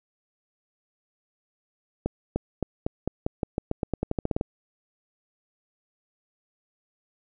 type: accelerating click train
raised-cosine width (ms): 2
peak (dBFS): -12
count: 18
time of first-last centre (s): 2.06-4.411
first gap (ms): 300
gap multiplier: 0.89
effects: none